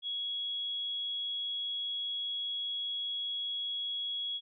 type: tone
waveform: sine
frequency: 3335 Hz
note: G#7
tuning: 7 cents sharp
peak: -33 dBFS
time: 0.02-4.41 s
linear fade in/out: 50 ms
effects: none